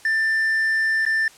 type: tone with dropouts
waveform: triangle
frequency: 1780 Hz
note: A6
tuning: 20 cents sharp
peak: -16 dBFS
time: 0.05-1.28 s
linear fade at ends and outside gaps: 2 ms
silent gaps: 1.052-1.063 s
effects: white hiss -48 dBFS RMS until 1.37 s + low-pass 9000 Hz 12 dB/octave